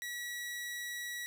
sawtooth tone, 1932 Hz, B6, 39 cents flat, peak -35 dBFS, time 0.02-1.26 s, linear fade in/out 0 ms, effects none

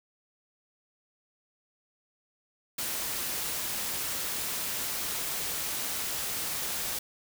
white noise, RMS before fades -33 dBFS, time 2.78-6.99 s, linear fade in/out 5 ms, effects none

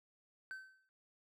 triangle tone with exponential decay, 1538 Hz, G6, 33 cents flat, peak -39 dBFS, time 0.51-0.89 s, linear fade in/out 0 ms, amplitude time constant 82 ms, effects none

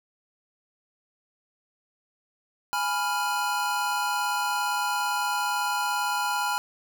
square chord, F diminished, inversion first, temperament equal, 830.6 / 987.8 / 1396.9 Hz, Ab5 / Cb6 / F6, 0 / 0 / 0 cents, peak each -30 dBFS, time 2.73-6.58 s, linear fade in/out 0 ms, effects none

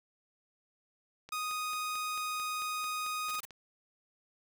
click train, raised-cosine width 0.2 ms, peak -31 dBFS, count 11, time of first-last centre 1.29-3.507 s, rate 4.51 Hz
sawtooth tone, 1244.5 Hz, D#6, in tune, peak -30 dBFS, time 1.32-3.4 s, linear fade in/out 5 ms
white noise bursts, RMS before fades -44 dBFS, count 4, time 3.29-3.452 s, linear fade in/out 2 ms, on 21 ms, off 26 ms
effects none

